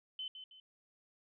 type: tone with echo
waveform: sine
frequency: 3051 Hz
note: G7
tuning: 48 cents flat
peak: -39 dBFS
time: 0.19-0.28 s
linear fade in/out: 2 ms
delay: 160 ms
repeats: 2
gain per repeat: -8 dB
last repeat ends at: 0.6 s
effects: none